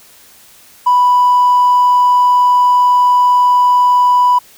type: tone with hard clipping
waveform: sine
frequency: 987.8 Hz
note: B5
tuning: in tune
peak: -7 dBFS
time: 0.86-4.39 s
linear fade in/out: 10 ms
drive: 1 dB
effects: white hiss -43 dBFS RMS until 4.57 s